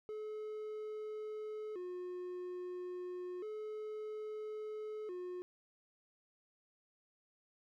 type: tone with vibrato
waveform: triangle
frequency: 393.1 Hz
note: G4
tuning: 5 cents sharp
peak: -39 dBFS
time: 0.09-5.42 s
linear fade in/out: 0 ms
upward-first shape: square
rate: 0.3 Hz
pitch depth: 150 cents each way
effects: none